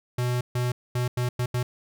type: tone bursts at uneven times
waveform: square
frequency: 123.47 Hz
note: B2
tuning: in tune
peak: -24 dBFS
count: 6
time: 0.18-0.41 / 0.55-0.72 / 0.95-1.08 / 1.17-1.29 / 1.39-1.46 / 1.54-1.63 s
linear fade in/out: 5 ms
effects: none